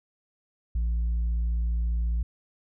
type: tone with tanh clipping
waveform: sine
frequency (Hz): 57.4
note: A#1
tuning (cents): -26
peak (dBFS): -24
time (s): 0.75-2.23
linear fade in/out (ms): 5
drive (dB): 2
effects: none